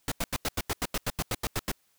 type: noise bursts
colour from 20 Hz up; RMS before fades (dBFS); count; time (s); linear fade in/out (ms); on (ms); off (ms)
pink; -29; 14; 0.08-1.716; 2; 37; 86
effects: white hiss -69 dBFS RMS until 1.98 s